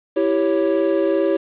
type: chord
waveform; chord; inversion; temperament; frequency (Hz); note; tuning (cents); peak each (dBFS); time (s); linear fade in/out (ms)
triangle; C# diminished; first; equal; 329.6 / 392 / 554.4; E4 / G4 / C#5; 0 / 0 / 0; -18; 0.16-1.37; 10
effects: resampled to 8000 Hz + 7-bit